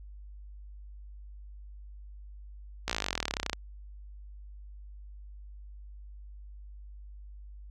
slowing click train, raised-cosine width 0.2 ms, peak -12 dBFS, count 28, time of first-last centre 2.88-3.531 s, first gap 16 ms, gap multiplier 1.03, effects added 50 Hz sine -44 dBFS peak until 7.7 s

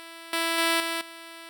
5% pulse tone with level steps, 331.3 Hz, E4, 9 cents sharp, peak -30 / -13 / -10 / -16 / -30 dBFS, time 0-1.49 s, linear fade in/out 0 ms, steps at 0.33 / 0.58 / 0.8 / 1.01 s, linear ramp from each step 2 ms, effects none

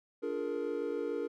triangle chord, Bb dominant seventh, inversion first, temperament just, 291.4 / 349.6 / 419.5 / 466.2 Hz, D4 / F4 / Ab4 / Bb4, -13 / +2 / +17 / 0 cents, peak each -38 / -39 / -36 / -34 dBFS, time 0.22-1.28 s, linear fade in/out 20 ms, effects none

